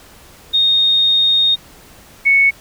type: tone pair in turn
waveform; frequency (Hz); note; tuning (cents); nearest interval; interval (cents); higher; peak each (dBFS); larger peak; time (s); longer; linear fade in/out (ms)
sine; 3700 / 2213; A#7 / C#7; -14 / -3; major sixth; 889; first; -10 / -8; second; 0.53-1.56 / 2.25-2.51; first; 20
effects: pink hiss -43 dBFS RMS until 2.6 s